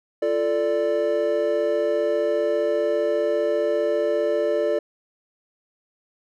triangle chord, D minor, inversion first, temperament equal with one note detuned, 345 / 440 / 587.3 Hz, F4 / A4 / D5, -21 / 0 / 0 cents, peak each -25 / -22 / -20 dBFS, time 0.22-4.79 s, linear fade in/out 5 ms, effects none

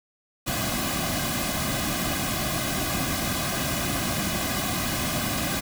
pink noise with comb filter, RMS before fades -27 dBFS, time 0.46-5.61 s, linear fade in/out 20 ms, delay 2.2 ms, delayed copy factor -0.8, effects none

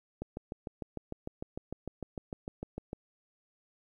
click train, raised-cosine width 2 ms, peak -24 dBFS, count 19, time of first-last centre 0.22-2.931 s, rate 6.64 Hz, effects 11-bit

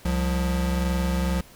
square tone pair together, 66.67 / 178 Hz, C2 / F3, +33 / +33 cents, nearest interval octave + perfect fourth, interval 1700 cents, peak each -25 / -26 dBFS, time 0.05-1.41 s, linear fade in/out 5 ms, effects pink hiss -50 dBFS RMS until 1.55 s

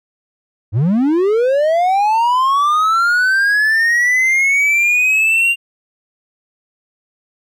triangle linear sweep, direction up, 92.5 to 2794 Hz, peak -9 dBFS, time 0.72-5.56 s, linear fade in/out 50 ms, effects none

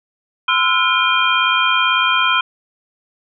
sine tone cluster, 1025 / 1331 / 1429 / 2431 / 3168 Hz, C6 / E6 / F6 / D#7 / G7, -36 / +16 / +39 / -41 / +18 cents, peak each -19 dBFS, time 0.48-2.41 s, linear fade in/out 5 ms, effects none

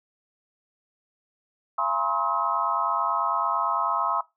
sine tone cluster, 680 / 828 / 976 / 1065 / 1278 Hz, F5 / G#5 / B5 / C6 / D#6, -46 / -5 / -21 / +30 / +46 cents, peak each -33 / -32 / -31 / -26 / -27 dBFS, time 1.78-4.21 s, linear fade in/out 5 ms, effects noise-tail reverb RT60 0.2 s tail -19 dB re dry

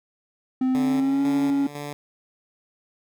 triangle tone with pitch glide, 258.4 to 278.6 Hz, C4 to C#4, -21 to +9 cents, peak -17 dBFS, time 0.61-1.67 s, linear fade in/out 5 ms, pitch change +130 cents, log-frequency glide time 0.79-1.24 s
10% pulse tone with tremolo, 145.5 Hz, D3, 16 cents flat, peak -23 dBFS, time 0.75-1.93 s, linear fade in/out 0 ms, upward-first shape square, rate 2 Hz, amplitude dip 55%
effects none

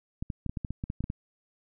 clicks, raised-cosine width 5 ms, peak -20 dBFS, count 12, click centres 0.225 / 0.302 / 0.463 / 0.495 / 0.572 / 0.648 / 0.706 / 0.839 / 0.901 / 1.006 / 1.041 / 1.101 s, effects none

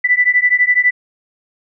sine beating tone pair, 1975.5 / 1987.5 Hz, B6 / B6, 0 / +10 cents, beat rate 12 Hz, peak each -13 dBFS, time 0.04-0.91 s, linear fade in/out 10 ms, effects none

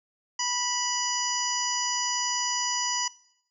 harmonic tone, 981 Hz, B5, 12 cents flat, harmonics 1 / 2 / 3 / 5 / 6 / 7, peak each -32 / -36 / -36 / -32 / -31 / -35 dBFS, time 0.39-3.08 s, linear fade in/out 5 ms, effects noise-tail reverb RT60 0.7 s tail -20 dB re dry

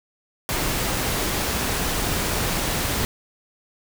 pink noise, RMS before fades -24 dBFS, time 0.49-3.05 s, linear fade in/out 0 ms, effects none

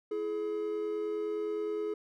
triangle tone pair together, 333.7 / 423.4 Hz, E4 / G#4, +21 / +33 cents, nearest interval major third, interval 412 cents, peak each -37 / -30 dBFS, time 0.11-1.94 s, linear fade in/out 5 ms, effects none

